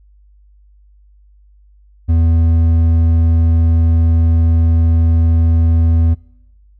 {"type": "tone with hard clipping", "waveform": "triangle", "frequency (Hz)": 82.41, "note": "E2", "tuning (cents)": 0, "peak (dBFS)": -10, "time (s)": [2.08, 6.15], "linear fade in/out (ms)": 20, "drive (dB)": 9, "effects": ["noise-tail reverb RT60 1.0 s tail -26 dB re dry", "added 50 Hz sine -44 dBFS peak until 6.79 s"]}